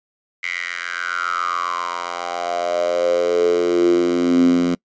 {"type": "tone with high-pass filter sweep", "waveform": "10% pulse", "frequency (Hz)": 87.31, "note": "F2", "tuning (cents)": 0, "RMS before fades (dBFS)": -19, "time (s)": [0.43, 4.75], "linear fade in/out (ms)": 5, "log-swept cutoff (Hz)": [2100, 220], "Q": 8.3, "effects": ["noise-tail reverb RT60 0.1 s tail -25 dB re dry", "resampled to 16000 Hz"]}